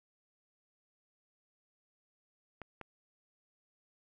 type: clicks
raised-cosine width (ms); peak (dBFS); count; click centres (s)
0.5; -29; 2; 2.617 / 2.813
effects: none